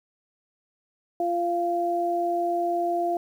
sine tone pair together, 346 / 692 Hz, F4 / F5, -16 / -16 cents, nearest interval octave, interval 1200 cents, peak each -27 / -24 dBFS, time 1.2-3.17 s, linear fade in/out 2 ms, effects 9-bit

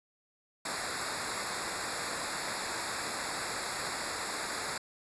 pink noise with comb filter, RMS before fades -36 dBFS, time 0.65-4.78 s, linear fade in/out 5 ms, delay 0.33 ms, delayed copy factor -0.95, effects resampled to 24000 Hz

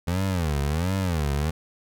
25% pulse tone with vibrato, 82.41 Hz, E2, in tune, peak -19 dBFS, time 0.07-1.51 s, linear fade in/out 10 ms, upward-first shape sine, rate 1.4 Hz, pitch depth 280 cents each way, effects none

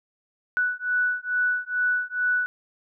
sine beating tone pair, 1480 / 1482.3 Hz, F#6 / F#6, 0 / +3 cents, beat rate 2.3 Hz, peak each -25 dBFS, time 0.57-2.46 s, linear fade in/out 0 ms, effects none

